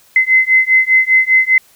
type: beating tone pair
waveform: sine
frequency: 2050 / 2055 Hz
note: C7 / C7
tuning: -36 / -32 cents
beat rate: 5 Hz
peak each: -11 dBFS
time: 0.16-1.58 s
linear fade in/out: 2 ms
effects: white hiss -49 dBFS RMS until 1.75 s